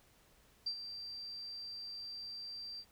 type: tone with ADSR envelope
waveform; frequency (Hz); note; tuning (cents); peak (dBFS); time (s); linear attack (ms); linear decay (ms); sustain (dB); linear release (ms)
sine; 4699; D8; 0; -33; 0.66-2.85; 9; 77; -10; 60
effects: pink hiss -67 dBFS RMS until 2.91 s